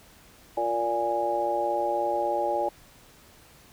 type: harmonic tone with a mistuned harmonic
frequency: 116.54 Hz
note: A#2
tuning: in tune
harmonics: 3 / 4 / 5 / 6 / 7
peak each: -32 / -35 / -28 / -38 / -27 dBFS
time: 0.57-2.69 s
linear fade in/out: 5 ms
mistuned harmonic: 7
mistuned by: +19 cents
effects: pink hiss -54 dBFS RMS until 3.72 s